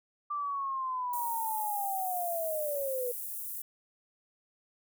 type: linear sweep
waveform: sine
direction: down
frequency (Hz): 1181 to 481.4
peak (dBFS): -31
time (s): 0.3-3.12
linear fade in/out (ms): 10
type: high-pass noise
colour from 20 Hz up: pink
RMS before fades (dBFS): -39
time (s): 1.13-3.62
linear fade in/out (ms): 5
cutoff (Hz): 11000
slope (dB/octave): 24
effects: none